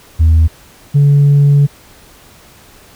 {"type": "tone pair in turn", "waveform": "sine", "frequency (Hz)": [80.2, 142.9], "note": ["E2", "D3"], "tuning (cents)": [-47, -47], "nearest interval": "minor seventh", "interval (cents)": 1000, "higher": "second", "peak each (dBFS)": -3, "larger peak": "neither", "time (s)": [[0.19, 0.48], [0.94, 1.67]], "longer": "second", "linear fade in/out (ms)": 20, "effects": ["tanh soft clip ceiling -3 dBFS", "pink hiss -42 dBFS RMS until 2.95 s"]}